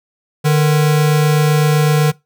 square tone pair together, 150 / 477.9 Hz, D3 / A#4, +37 / +43 cents, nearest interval octave + minor sixth, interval 2006 cents, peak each -11 / -22 dBFS, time 0.44-2.12 s, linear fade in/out 20 ms, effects noise-tail reverb RT60 0.2 s tail -21 dB re dry

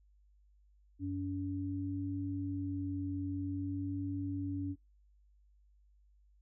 sine tone pair together, 94.84 / 284 Hz, F#2 / C#4, +43 / +42 cents, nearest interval octave + perfect fifth, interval 1899 cents, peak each -39 / -36 dBFS, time 0.99-4.76 s, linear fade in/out 50 ms, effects noise-tail reverb RT60 0.2 s tail -22 dB re dry + added 50 Hz sine -63 dBFS peak until 6.41 s

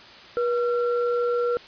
sine tone pair together, 482.1 / 1363.6 Hz, B4 / F6, -42 / -42 cents, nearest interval octave + tritone, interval 1800 cents, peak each -21 / -30 dBFS, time 0.37-1.57 s, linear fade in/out 0 ms, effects white hiss -45 dBFS RMS until 1.67 s + resampled to 11025 Hz

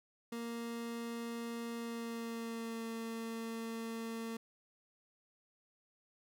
30% pulse tone with pitch glide, 233.1 to 227.4 Hz, A#3 to A#3, 0 to -43 cents, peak -37 dBFS, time 0.32-4.37 s, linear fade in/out 5 ms, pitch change -43 cents, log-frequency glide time 1.76-2.85 s, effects none

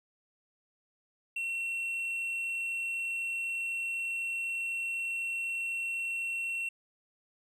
triangle tone, 2718 Hz, F7, 48 cents flat, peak -30 dBFS, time 1.36-6.69 s, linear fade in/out 5 ms, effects resampled to 32000 Hz

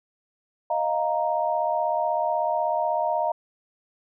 sine chord, Eb suspended second, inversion none, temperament equal, 622.3 / 698.5 / 932.3 Hz, Eb5 / F5 / Bb5, 0 / 0 / 0 cents, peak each -26 dBFS, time 0.7-3.32 s, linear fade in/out 5 ms, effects none

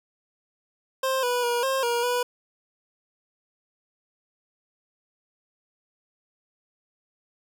25% pulse tone with pitch steps, 527 / 490.3 / 479.3 / 533 / 474.8 / 490.4 Hz, C5 / B4 / A#4 / C5 / A#4 / B4, +12 / -13 / +48 / +32 / +32 / -12 cents, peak -19 dBFS, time 1.03-2.23 s, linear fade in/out 5 ms, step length 200 ms, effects 10-bit

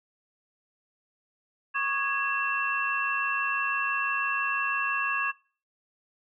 sine tone cluster, 1106 / 1212 / 1659 / 2695 Hz, C#6 / D#6 / G#6 / E7, -4 / -46 / -2 / +38 cents, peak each -31 / -38 / -29 / -31 dBFS, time 1.74-5.32 s, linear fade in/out 20 ms, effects noise-tail reverb RT60 0.4 s tail -21 dB re dry

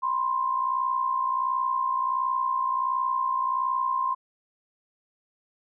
sine tone pair together, 991.6 / 1053 Hz, B5 / C6, +7 / +11 cents, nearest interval minor second, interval 104 cents, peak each -30 / -24 dBFS, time 0.02-4.15 s, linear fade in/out 20 ms, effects none

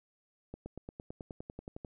accelerating click train, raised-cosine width 2 ms, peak -29 dBFS, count 14, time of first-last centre 0.54-1.848 s, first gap 120 ms, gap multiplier 0.97, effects none

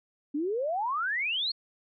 sine exponential sweep, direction up, 277.2 to 4435 Hz, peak -27 dBFS, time 0.34-1.52 s, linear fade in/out 10 ms, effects none

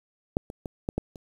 clicks, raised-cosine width 2 ms, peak -10 / -24 / -20 / -14 / -13 / -29 dBFS, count 6, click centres 0.369 / 0.501 / 0.658 / 0.889 / 0.98 / 1.158 s, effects 8-bit

